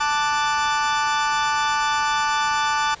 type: chord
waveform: 40% pulse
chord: D major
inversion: second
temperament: equal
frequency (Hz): 880 / 1174.7 / 1480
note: A5 / D6 / F#6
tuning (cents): 0 / 0 / 0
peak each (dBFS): -21 / -23 / -25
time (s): 0-2.95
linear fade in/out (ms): 10
effects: pink hiss -44 dBFS RMS until 3 s + resampled to 16000 Hz